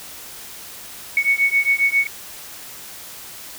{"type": "beating tone pair", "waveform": "sine", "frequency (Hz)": [2217, 2224.4], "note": ["C#7", "C#7"], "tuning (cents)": [0, 5], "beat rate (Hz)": 7.4, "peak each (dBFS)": -18, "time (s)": [1.17, 2.07], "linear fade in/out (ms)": 2, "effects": ["white hiss -37 dBFS RMS until 3.58 s"]}